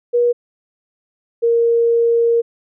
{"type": "tone pair in turn", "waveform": "sine", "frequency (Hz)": [480.6, 466.1], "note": ["B4", "A#4"], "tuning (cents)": [-47, 0], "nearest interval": "minor second", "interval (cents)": 53, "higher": "first", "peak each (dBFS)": -11, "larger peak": "neither", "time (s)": [[0.13, 0.33], [1.42, 2.42]], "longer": "second", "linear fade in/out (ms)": 20, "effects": []}